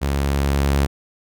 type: tone with level ramp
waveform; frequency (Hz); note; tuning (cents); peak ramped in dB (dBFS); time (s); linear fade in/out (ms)
sawtooth; 69.9; C#2; +15; -15 to -11; 0.01-0.87; 20
effects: none